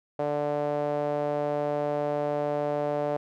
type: tone with band-pass filter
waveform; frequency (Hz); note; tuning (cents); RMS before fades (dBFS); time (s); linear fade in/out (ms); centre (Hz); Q
sawtooth; 146.83; D3; 0; -28; 0.19-3.17; 5; 600; 3.2
effects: none